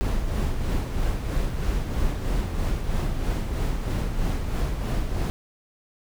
brown noise with tremolo, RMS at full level -23 dBFS, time 0.01-5.3 s, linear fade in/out 0 ms, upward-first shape sine, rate 3.1 Hz, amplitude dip 45%, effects none

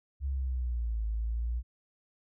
sine linear two-way sweep, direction down then up, 69.8 to 53.6 to 60.1 Hz, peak -29 dBFS, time 0.2-1.63 s, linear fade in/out 50 ms, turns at 1.05 s, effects none

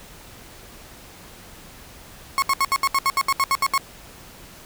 35% pulse tone bursts, 1092 Hz, C#6, 26 cents flat, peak -15 dBFS, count 13, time 2.38-3.778 s, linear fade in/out 0 ms, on 42 ms, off 71 ms, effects pink hiss -44 dBFS RMS until 4.65 s

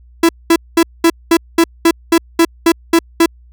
45% pulse tone bursts, 333.1 Hz, E4, 18 cents sharp, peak -6 dBFS, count 12, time 0.23-3.26 s, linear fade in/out 5 ms, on 60 ms, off 210 ms, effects added 60 Hz sine -40 dBFS peak until 3.52 s

